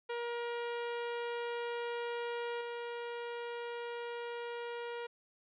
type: tone with level steps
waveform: sawtooth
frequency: 474.2 Hz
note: A#4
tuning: 30 cents sharp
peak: -32 / -35 dBFS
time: 0.09-5.07 s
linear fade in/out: 10 ms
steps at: 2.61 s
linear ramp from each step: 2 ms
effects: resampled to 8000 Hz + 12-bit